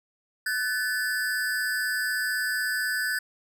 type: ring-modulated tone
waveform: square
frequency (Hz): 1623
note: G#6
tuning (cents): -40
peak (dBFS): -23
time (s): 0.46-3.19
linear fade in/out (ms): 5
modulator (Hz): 118
effects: none